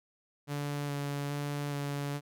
sawtooth tone with vibrato, 143.6 Hz, D3, 39 cents flat, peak -29 dBFS, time 0.47-2.21 s, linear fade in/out 50 ms, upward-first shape square, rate 1.2 Hz, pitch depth 11 cents each way, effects none

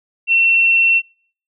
sine tone, 2709 Hz, E7, 47 cents sharp, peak -10 dBFS, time 0.27-1.02 s, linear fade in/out 50 ms, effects noise-tail reverb RT60 0.5 s tail -24 dB re dry

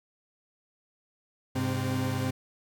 40% pulse tone cluster, 101.5 / 130.8 / 258.8 Hz, G#2 / C3 / C4, -39 / 0 / -19 cents, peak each -31 dBFS, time 1.55-2.31 s, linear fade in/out 10 ms, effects none

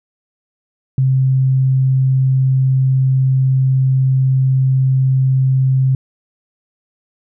sine tone, 131.9 Hz, C3, 14 cents sharp, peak -10 dBFS, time 0.98-5.95 s, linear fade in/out 2 ms, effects none

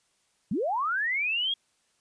sine linear sweep, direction up, 156.9 to 3322 Hz, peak -25 dBFS, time 0.51-1.54 s, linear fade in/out 5 ms, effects white hiss -70 dBFS RMS until 2 s + resampled to 22050 Hz

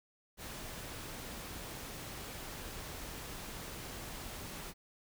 pink noise, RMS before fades -45 dBFS, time 0.37-4.74 s, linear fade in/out 50 ms, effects none

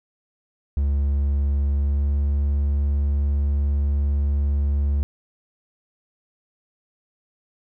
triangle tone with pitch glide, 70.5 to 71.28 Hz, C#2 to C#2, +30 to +49 cents, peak -16 dBFS, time 0.77-5.03 s, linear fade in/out 0 ms, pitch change +19 cents, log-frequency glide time 1.69-2.14 s, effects none

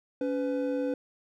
triangle tone pair together, 281.7 / 502 Hz, C#4 / B4, +28 / +28 cents, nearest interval minor seventh, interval 1000 cents, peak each -28 dBFS, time 0.21-0.94 s, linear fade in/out 2 ms, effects none

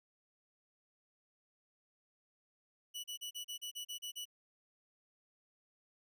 sawtooth tone bursts, 2951 Hz, F#7, 5 cents flat, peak -38 dBFS, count 10, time 2.94-4.255 s, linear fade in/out 20 ms, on 100 ms, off 35 ms, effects none

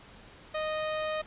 sawtooth tone, 620 Hz, D#5, 6 cents flat, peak -26 dBFS, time 0.54-1.22 s, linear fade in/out 10 ms, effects pink hiss -52 dBFS RMS until 1.26 s + resampled to 8000 Hz

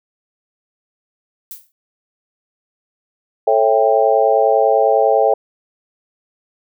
violet noise with exponential decay, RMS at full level -28 dBFS, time 1.51-1.72 s, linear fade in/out 1 ms, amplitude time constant 44 ms
sine chord, A dominant seventh, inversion none, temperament just, 440 / 550 / 660 / 792 Hz, A4 / C#5 / E5 / G5, 0 / -14 / +2 / +18 cents, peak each -16 dBFS, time 3.47-5.34 s, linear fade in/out 5 ms
effects none

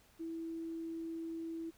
sine tone, 328.4 Hz, E4, 6 cents flat, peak -39 dBFS, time 0.19-1.71 s, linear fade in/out 20 ms, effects pink hiss -66 dBFS RMS until 1.77 s

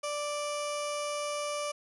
15% pulse tone with notch filter, 587.3 Hz, D5, in tune, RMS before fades -34 dBFS, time 0.03-1.72 s, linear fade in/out 10 ms, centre 1700 Hz, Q 1.5, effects resampled to 24000 Hz + 11-bit

